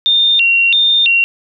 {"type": "tone with vibrato", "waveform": "sine", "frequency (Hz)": 3157, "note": "G7", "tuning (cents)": 12, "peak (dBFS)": -8, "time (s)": [0.06, 1.24], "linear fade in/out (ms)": 0, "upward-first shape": "square", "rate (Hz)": 1.5, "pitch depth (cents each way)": 240, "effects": []}